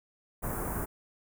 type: band-stop noise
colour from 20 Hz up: pink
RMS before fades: -34 dBFS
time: 0.42-0.86 s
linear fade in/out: 20 ms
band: 1500 to 9700 Hz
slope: 24 dB/octave
effects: none